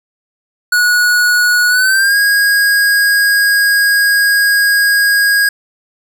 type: tone with pitch glide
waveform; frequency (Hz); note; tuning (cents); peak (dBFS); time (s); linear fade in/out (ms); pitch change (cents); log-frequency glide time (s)
square; 1461 to 1639.9; F#6 to G#6; -22 to -22; -9; 0.72-5.49; 5; +200; 1.68-2.17
effects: none